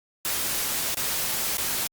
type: noise with dropouts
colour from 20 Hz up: white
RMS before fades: -27 dBFS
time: 0.25-1.87 s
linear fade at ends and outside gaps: 0 ms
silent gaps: 0.945-0.971 / 1.57-1.582 s
effects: Opus 48 kbps